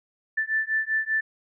sine beating tone pair, 1760 / 1765.1 Hz, A6 / A6, 0 / +5 cents, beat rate 5.1 Hz, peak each -26 dBFS, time 0.37-1.21 s, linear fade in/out 10 ms, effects none

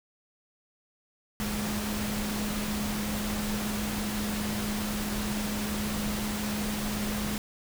sine tone in noise, 209.6 Hz, G#3, 16 cents sharp, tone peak -31 dBFS, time 1.4-7.38 s, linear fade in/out 0 ms, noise pink, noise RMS -34 dBFS, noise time 1.4-7.38 s, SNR 0 dB, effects none

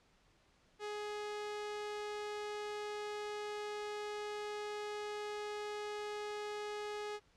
sawtooth tone, 417.9 Hz, G#4, 11 cents sharp, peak -36 dBFS, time 0.79-7.2 s, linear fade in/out 50 ms, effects pink hiss -70 dBFS RMS until 7.36 s + low-pass 6000 Hz 12 dB/octave

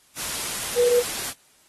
sine tone in noise, 485.6 Hz, B4, 29 cents flat, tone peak -15 dBFS, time 0.75-1.03 s, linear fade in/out 50 ms, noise white, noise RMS -29 dBFS, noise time 0.15-1.34 s, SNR +11 dB, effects white hiss -58 dBFS RMS until 1.68 s + AAC 32 kbps

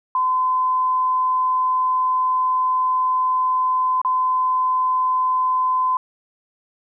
sine tone with dropouts, 1022 Hz, C6, 41 cents flat, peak -16 dBFS, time 0.15-5.97 s, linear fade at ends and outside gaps 2 ms, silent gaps 4.016-4.048 s, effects none

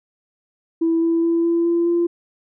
sine tone with pitch steps, 329.6 / 332.3 / 335 / 337.7 / 340.4 / 343.2 Hz, E4 / E4 / E4 / E4 / F4 / F4, 0 / +14 / +28 / +42 / -44 / -30 cents, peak -14 dBFS, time 0.81-2.07 s, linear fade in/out 10 ms, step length 210 ms, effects tanh soft clip ceiling -11 dBFS

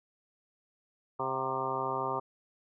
harmonic tone with a mistuned harmonic, 132.5 Hz, C3, 22 cents sharp, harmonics 1 / 2 / 3 / 4 / 5 / 6 / 7 / 8 / 9, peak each -44 / -45 / -38 / -40 / -41 / -39 / -36 / -38 / -37 dBFS, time 1.19-2.2 s, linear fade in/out 10 ms, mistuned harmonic 6, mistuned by -61 cents, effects none

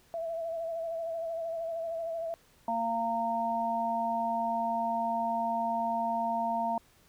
sine tone with vibrato, 662 Hz, E5, 7 cents sharp, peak -32 dBFS, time 0.14-2.34 s, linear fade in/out 0 ms, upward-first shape sine, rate 13 Hz, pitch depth 36 cents each way
harmonic tone, 230 Hz, A#3, 23 cents flat, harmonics 1 / 3 / 4, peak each -37 / -31 / -31 dBFS, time 2.68-6.78 s, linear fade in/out 2 ms
effects pink hiss -63 dBFS RMS until 7.08 s

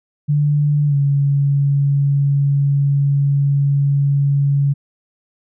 sine tone with pitch glide, 146.83 to 140.77 Hz, D3 to C#3, 0 to +27 cents, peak -12 dBFS, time 0.28-4.74 s, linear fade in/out 20 ms, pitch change -73 cents, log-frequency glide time 0.87-0.95 s, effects none

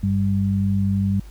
sine tone pair together, 98 / 196 Hz, G2 / G3, 0 / 0 cents, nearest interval octave, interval 1200 cents, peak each -20 dBFS, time 0.03-1.2 s, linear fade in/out 5 ms, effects added 50 Hz sine -37 dBFS peak until 1.3 s + pink hiss -52 dBFS RMS until 1.3 s

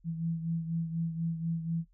sine beating tone pair, 164.6 / 168.7 Hz, E3 / E3, -2 / +40 cents, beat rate 4.1 Hz, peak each -31 / -38 dBFS, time 0.04-1.85 s, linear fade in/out 50 ms, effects noise-tail reverb RT60 0.1 s tail -17 dB re dry + added 40 Hz sine -61 dBFS peak until 1.93 s

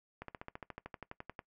slowing click train, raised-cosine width 0.5 ms, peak -28 dBFS, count 16, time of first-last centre 0.22-1.392 s, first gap 63 ms, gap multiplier 1.03, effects noise-tail reverb RT60 0.1 s tail -20 dB re dry

